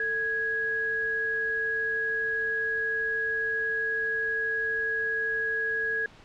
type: tone pair together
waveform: sine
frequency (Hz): 446.9 / 1660.7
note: A4 / G#6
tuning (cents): +27 / -1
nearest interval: octave + major seventh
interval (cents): 2272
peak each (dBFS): -35 / -26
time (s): 0-6.06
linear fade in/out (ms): 2
effects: pink hiss -52 dBFS RMS until 6.24 s + low-pass 4000 Hz 12 dB/octave